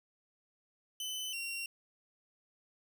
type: tone pair in turn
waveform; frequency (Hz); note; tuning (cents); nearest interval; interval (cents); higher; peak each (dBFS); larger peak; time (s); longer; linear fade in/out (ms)
sawtooth; 3029 / 2748; F#7 / F7; +40 / -29; major second; 169; first; -34 / -34; neither; 1-1.33 / 1.33-1.66; neither; 2
effects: none